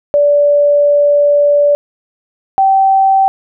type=tone pair in turn; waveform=sine; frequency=580 / 774.2 Hz; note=D5 / G5; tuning=-22 / -22 cents; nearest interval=perfect fourth; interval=500 cents; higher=second; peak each=-6 dBFS; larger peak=neither; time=0.14-1.75 / 2.58-3.28 s; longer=first; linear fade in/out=0 ms; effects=none